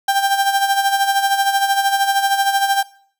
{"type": "tone with tremolo", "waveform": "35% pulse", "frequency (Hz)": 790, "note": "G5", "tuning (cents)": 13, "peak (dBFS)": -10, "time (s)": [0.08, 2.83], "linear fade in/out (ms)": 5, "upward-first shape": "sine", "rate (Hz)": 13, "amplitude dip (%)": 60, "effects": ["noise-tail reverb RT60 0.5 s tail -19 dB re dry"]}